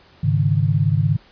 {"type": "chord", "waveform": "sine", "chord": "Ab suspended fourth", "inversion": "none", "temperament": "equal", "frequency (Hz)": [103.83, 138.59, 155.56], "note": ["Ab2", "Db3", "Eb3"], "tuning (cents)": [0, 0, 0], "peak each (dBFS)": -19, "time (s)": [0.23, 1.17], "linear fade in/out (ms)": 10, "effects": ["pink hiss -51 dBFS RMS until 1.31 s", "resampled to 11025 Hz"]}